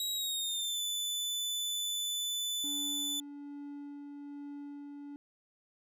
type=tone with pitch glide; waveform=sawtooth; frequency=3838 to 3499 Hz; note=A#7 to A7; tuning=+50 to -10 cents; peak=-30 dBFS; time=0-3.2 s; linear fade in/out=2 ms; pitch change=-160 cents; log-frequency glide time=0.14-0.81 s
type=tone with tremolo; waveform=triangle; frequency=286.7 Hz; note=D4; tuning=42 cents flat; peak=-39 dBFS; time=2.64-5.16 s; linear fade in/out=0 ms; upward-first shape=sine; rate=1.2 Hz; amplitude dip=25%
effects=none